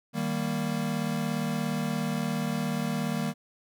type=chord; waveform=square; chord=Eb major; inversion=none; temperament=equal; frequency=155.56 / 196 / 233.1 Hz; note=Eb3 / G3 / Bb3; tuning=0 / 0 / 0 cents; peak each=-33 / -33 / -32 dBFS; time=0.13-3.34 s; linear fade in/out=50 ms; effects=none